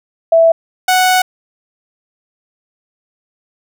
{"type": "tone pair in turn", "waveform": ["sine", "sawtooth"], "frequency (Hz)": [659.3, 740], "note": ["E5", "F#5"], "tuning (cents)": [0, 0], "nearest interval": "major second", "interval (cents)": 200, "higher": "second", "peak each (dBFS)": -5, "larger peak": "neither", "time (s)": [[0.32, 0.52], [0.88, 1.22]], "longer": "second", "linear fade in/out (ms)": 5, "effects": []}